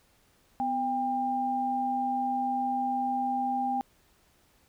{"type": "tone pair together", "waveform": "sine", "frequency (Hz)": [251.3, 797.8], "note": ["B3", "G5"], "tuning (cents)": [30, 30], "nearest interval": "octave + minor sixth", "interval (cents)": 2000, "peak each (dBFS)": [-33, -27], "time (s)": [0.6, 3.81], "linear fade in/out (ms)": 0, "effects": ["pink hiss -65 dBFS RMS until 4.68 s"]}